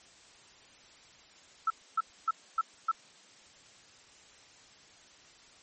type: tone bursts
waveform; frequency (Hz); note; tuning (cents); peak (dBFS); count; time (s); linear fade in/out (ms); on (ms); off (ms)
sine; 1318.5; E6; 0; -24; 5; 1.67-2.915; 5; 33; 270
effects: white hiss -57 dBFS RMS until 5.62 s + MP3 32 kbps